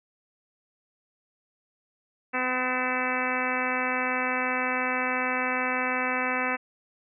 harmonic tone with a mistuned harmonic, 253.9 Hz, B3, 48 cents sharp, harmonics 1 / 2 / 3 / 4 / 5 / 6 / 7 / 8 / 9 / 10, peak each -34 / -34 / -34 / -34 / -34 / -34 / -34 / -34 / -34 / -34 dBFS, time 2.33-6.57 s, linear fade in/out 20 ms, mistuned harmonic 10, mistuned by +64 cents, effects none

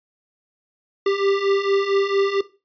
square beating tone pair, 392 / 396.4 Hz, G4 / G4, 0 / +19 cents, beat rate 4.4 Hz, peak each -24 / -20 dBFS, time 1.06-2.41 s, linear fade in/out 5 ms, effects noise-tail reverb RT60 0.3 s tail -17 dB re dry + resampled to 11025 Hz

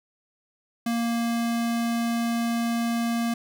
square tone, 233.1 Hz, A#3, in tune, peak -24 dBFS, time 0.86-3.34 s, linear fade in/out 5 ms, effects none

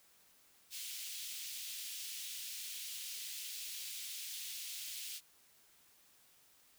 pink high-pass noise, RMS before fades -45 dBFS, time 0.7-5.21 s, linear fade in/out 50 ms, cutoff 2800 Hz, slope 24 dB/octave, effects white hiss -67 dBFS RMS until 6.78 s

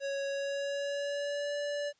square tone with pitch glide, 554.4 to 579.9 Hz, C#5 to D5, 0 to -22 cents, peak -33 dBFS, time 0-1.93 s, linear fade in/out 50 ms, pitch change +78 cents, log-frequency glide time 0.27-1.56 s, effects white hiss -71 dBFS RMS until 1.99 s + resampled to 16000 Hz

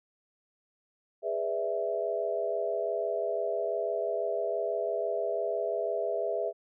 sine chord, E dominant seventh, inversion first, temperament just, 412 / 494.4 / 593.3 / 659.3 Hz, G#4 / B4 / D5 / E5, -14 / +2 / +18 / 0 cents, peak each -34 / -35 / -37 / -31 dBFS, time 1.22-6.53 s, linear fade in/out 50 ms, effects none

